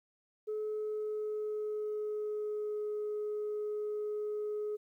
sine tone with pitch glide, 428 to 421.1 Hz, A4 to G#4, -48 to +24 cents, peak -32 dBFS, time 0.47-4.77 s, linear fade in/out 20 ms, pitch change -28 cents, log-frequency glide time 0.62-2.87 s, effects tanh soft clip ceiling -31 dBFS + 12-bit

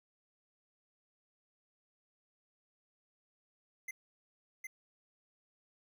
square tone with echo, 2071 Hz, C7, 18 cents flat, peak -40 dBFS, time 3.88-3.91 s, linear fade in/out 5 ms, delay 760 ms, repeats 1, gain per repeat -2 dB, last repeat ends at 4.67 s, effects none

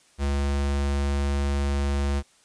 square tone, 70.3 Hz, C#2, 25 cents sharp, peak -23 dBFS, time 0.18-2.23 s, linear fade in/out 50 ms, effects white hiss -59 dBFS RMS until 2.44 s + resampled to 22050 Hz

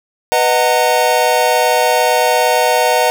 square chord, B major seventh, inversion none, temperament equal with one note detuned, 493.9 / 622.3 / 740 / 913.1 Hz, B4 / D#5 / F#5 / A#5, 0 / 0 / 0 / -36 cents, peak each -17 dBFS, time 0.32-3.1 s, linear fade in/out 0 ms, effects none

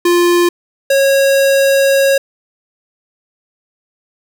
square tone pair in turn, 349.2 / 547.9 Hz, F4 / C#5, 0 / -20 cents, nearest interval minor sixth, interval 780 cents, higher second, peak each -9 dBFS, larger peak neither, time 0.05-0.49 / 0.9-2.18 s, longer second, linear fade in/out 5 ms, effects none

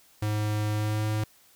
square tone with pitch glide, 105.9 to 107.44 Hz, G#2 to A2, +34 to -41 cents, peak -26 dBFS, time 0.22-1.24 s, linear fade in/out 5 ms, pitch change +25 cents, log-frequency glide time 0.72-1.06 s, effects white hiss -59 dBFS RMS until 1.55 s

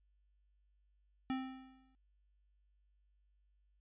square tone with exponential decay, 261.6 Hz, C4, in tune, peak -34 dBFS, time 1.3-1.95 s, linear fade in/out 0 ms, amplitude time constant 140 ms, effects added 50 Hz sine -70 dBFS peak until 3.8 s + resampled to 8000 Hz

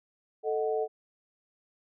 sine chord, D# diminished, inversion second, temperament equal, 440 / 622.3 / 740 Hz, A4 / D#5 / F#5, 0 / 0 / 0 cents, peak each -28 / -34 / -34 dBFS, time 0.43-0.88 s, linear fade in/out 50 ms, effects none

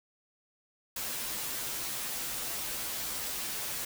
white noise with comb filter, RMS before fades -36 dBFS, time 0.96-3.85 s, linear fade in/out 5 ms, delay 11 ms, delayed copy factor -0.9, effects none

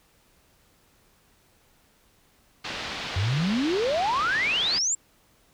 white low-pass noise, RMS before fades -34 dBFS, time 2.64-4.79 s, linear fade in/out 10 ms, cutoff 4300 Hz, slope 24 dB/octave
sine exponential sweep, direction up, 87.31 to 7650 Hz, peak -22 dBFS, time 3.16-4.95 s, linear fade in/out 5 ms
effects pink hiss -62 dBFS RMS until 5.53 s

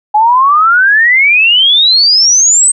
sine exponential sweep, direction up, 830 to 8372 Hz, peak -4 dBFS, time 0.14-2.72 s, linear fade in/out 10 ms, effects none

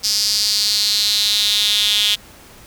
sawtooth tone with high-pass filter sweep, 207.7 Hz, G#3, in tune, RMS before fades -17 dBFS, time 0.03-2.16 s, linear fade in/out 20 ms, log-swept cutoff 5000 to 3300 Hz, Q 5.8, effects pink hiss -43 dBFS RMS until 2.66 s

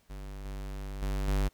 square tone with level steps, 49 Hz, G1, in tune, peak -40 / -37 / -30 / -26 dBFS, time 0.09-1.49 s, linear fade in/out 20 ms, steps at 0.45 / 1.02 / 1.28 s, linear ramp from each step 2 ms, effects pink hiss -68 dBFS RMS until 1.53 s

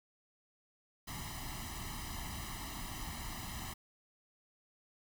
pink noise with comb filter, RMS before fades -43 dBFS, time 1.07-3.74 s, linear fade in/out 10 ms, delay 1 ms, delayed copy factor +0.9, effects none

